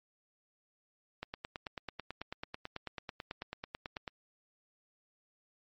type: click train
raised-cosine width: 0.3 ms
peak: -23 dBFS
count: 27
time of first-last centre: 1.23-4.078 s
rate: 9.13 Hz
effects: MP3 32 kbps